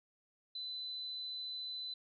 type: tone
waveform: sine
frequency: 4013 Hz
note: B7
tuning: 27 cents sharp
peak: -40 dBFS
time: 0.55-1.94 s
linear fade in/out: 5 ms
effects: none